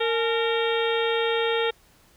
harmonic tone with a mistuned harmonic, 460 Hz, A#4, 23 cents flat, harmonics 1 / 2 / 3 / 4 / 5 / 6 / 7 / 8, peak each -23 / -31 / -32 / -33 / -34 / -36 / -33 / -34 dBFS, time 0-1.71 s, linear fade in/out 10 ms, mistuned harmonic 2, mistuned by -120 cents, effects pink hiss -58 dBFS RMS until 2.16 s

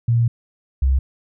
sine tone pair in turn, 117.4 / 66.21 Hz, A#2 / C2, +13 / +21 cents, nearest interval minor seventh, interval 992 cents, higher first, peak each -13 dBFS, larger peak neither, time 0.08-0.28 / 0.82-0.99 s, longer first, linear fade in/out 5 ms, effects none

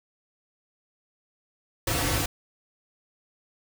pink noise with comb filter, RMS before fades -26 dBFS, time 1.87-2.26 s, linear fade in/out 5 ms, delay 4.9 ms, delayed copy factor -0.85, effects none

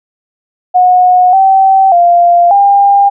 sine tone with pitch steps, 728 / 771 / 695 / 801 Hz, F#5 / G5 / F5 / G5, -28 / -29 / -9 / +37 cents, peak -3 dBFS, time 0.74-3.1 s, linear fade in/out 20 ms, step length 590 ms, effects none

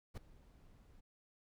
brown noise with ADSR envelope, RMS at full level -40 dBFS, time 0.14-1.01 s, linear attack 34 ms, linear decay 5 ms, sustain -22 dB, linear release 14 ms, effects none

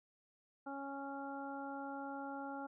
harmonic tone, 276.9 Hz, C#4, 2 cents flat, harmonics 1 / 2 / 3 / 4 / 5, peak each -46 / -50 / -46 / -58 / -50 dBFS, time 0.66-2.67 s, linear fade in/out 10 ms, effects none

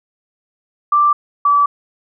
sine tone pair in turn, 1176 / 1152.5 Hz, D6 / D6, +2 / -33 cents, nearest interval unison, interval 35 cents, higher first, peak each -9 dBFS, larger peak neither, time 0.92-1.13 / 1.45-1.66 s, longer neither, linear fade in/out 5 ms, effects none

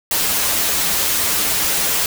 white noise with comb filter, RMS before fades -18 dBFS, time 0.11-2.06 s, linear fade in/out 2 ms, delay 8.1 ms, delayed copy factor -0.75, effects none

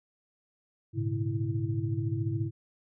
sine tone cluster, 105.6 / 119.7 / 140.6 / 329.1 Hz, G#2 / A#2 / C#3 / E4, +29 / +46 / +25 / -3 cents, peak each -31 / -33 / -35 / -36 dBFS, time 0.93-2.51 s, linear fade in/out 50 ms, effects none

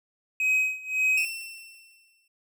triangle tone with tremolo, 2531 Hz, D#7, 29 cents sharp, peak -18 dBFS, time 0.4-1.25 s, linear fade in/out 2 ms, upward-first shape sine, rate 1.8 Hz, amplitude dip 90%
sawtooth tone with exponential decay, 2694 Hz, E7, 37 cents sharp, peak -24 dBFS, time 1.17-2.28 s, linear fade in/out 5 ms, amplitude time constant 240 ms
effects none

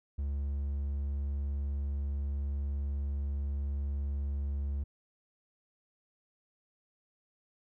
triangle tone, 70.4 Hz, C#2, 27 cents sharp, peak -29 dBFS, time 0.18-4.84 s, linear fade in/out 10 ms, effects none

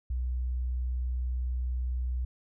sine tone, 62.2 Hz, B1, 13 cents sharp, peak -28 dBFS, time 0.1-2.25 s, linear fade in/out 5 ms, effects none

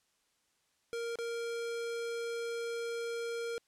square tone with dropouts, 466.2 Hz, A#4, in tune, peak -36 dBFS, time 0.93-3.58 s, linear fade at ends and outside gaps 0 ms, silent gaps 1.156-1.187 s, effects white hiss -75 dBFS RMS until 3.67 s + low-pass 9000 Hz 12 dB/octave

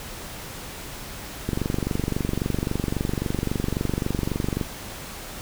click train, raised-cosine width 3 ms, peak -11 dBFS, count 75, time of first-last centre 1.49-4.612 s, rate 23.7 Hz, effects pink hiss -37 dBFS RMS until 5.41 s

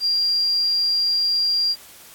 sine tone, 4772 Hz, D8, 27 cents sharp, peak -17 dBFS, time 0-1.76 s, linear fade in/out 50 ms, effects white hiss -45 dBFS RMS until 2.14 s + AAC 64 kbps

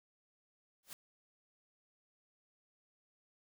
white noise with exponential growth, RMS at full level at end -43 dBFS, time 0.83-0.93 s, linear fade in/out 1 ms, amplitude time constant 21 ms, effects none

